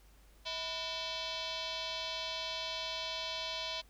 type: tone with frequency modulation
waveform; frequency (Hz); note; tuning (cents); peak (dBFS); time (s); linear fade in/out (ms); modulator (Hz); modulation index
sine; 174.61; F3; 0; -36; 0.45-3.82; 20; 819; 5.5
effects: added 50 Hz sine -59 dBFS peak until 3.89 s + pink hiss -66 dBFS RMS until 3.89 s